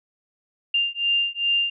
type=beating tone pair; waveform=sine; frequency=2794 / 2796.5 Hz; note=F7 / F7; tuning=0 / +2 cents; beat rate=2.5 Hz; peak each=-23 dBFS; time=0.74-1.7 s; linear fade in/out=5 ms; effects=none